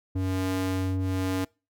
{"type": "ring-modulated tone", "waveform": "square", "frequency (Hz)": 93.7, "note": "F#2", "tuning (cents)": 22, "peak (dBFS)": -23, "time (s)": [0.15, 1.45], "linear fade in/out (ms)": 10, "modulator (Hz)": 188, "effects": ["noise-tail reverb RT60 0.3 s tail -25 dB re dry"]}